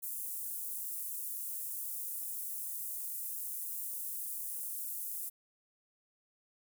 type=high-pass noise; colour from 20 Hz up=pink; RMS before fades=-40 dBFS; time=0.02-5.3 s; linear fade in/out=20 ms; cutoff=10000 Hz; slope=24 dB/octave; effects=none